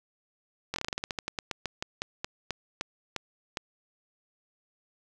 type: slowing click train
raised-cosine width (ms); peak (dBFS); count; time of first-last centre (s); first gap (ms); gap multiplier
0.2; -14; 22; 0.74-3.572; 21; 1.16
effects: none